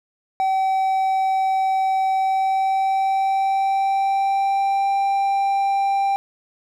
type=tone with pitch glide; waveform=triangle; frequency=766 to 788.9 Hz; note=G5 to G5; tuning=-40 to +11 cents; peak=-15 dBFS; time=0.4-6.16 s; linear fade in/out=0 ms; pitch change=+51 cents; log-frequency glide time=2.14-4.91 s; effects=none